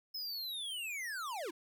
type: linear sweep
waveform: square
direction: down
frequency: 5200 to 291.7 Hz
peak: -39 dBFS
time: 0.14-1.51 s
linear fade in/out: 10 ms
effects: none